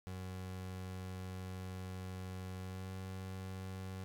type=tone with pitch glide; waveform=30% pulse; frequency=92.9 to 94.36 Hz; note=F#2 to F#2; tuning=+7 to +34 cents; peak=-40 dBFS; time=0.07-4.04 s; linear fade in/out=0 ms; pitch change=+27 cents; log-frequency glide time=2.59-2.92 s; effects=none